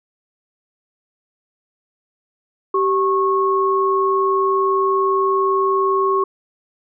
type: tone pair together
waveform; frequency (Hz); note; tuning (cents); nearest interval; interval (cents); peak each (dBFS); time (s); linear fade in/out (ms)
sine; 387.4 / 1095; G4 / C#6; -20 / -22; octave + tritone; 1798; -17; 2.74-6.24; 5
effects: none